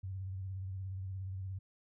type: tone with vibrato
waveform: sine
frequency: 95 Hz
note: F#2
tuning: 46 cents sharp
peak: -38 dBFS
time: 0.03-1.59 s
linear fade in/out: 10 ms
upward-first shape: sine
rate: 17 Hz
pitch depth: 52 cents each way
effects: none